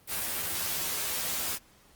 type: noise with comb filter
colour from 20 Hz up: white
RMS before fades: -32 dBFS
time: 0.07-1.59 s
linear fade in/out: 50 ms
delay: 12 ms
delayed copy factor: +0.9
effects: pink hiss -60 dBFS RMS until 1.95 s + Opus 32 kbps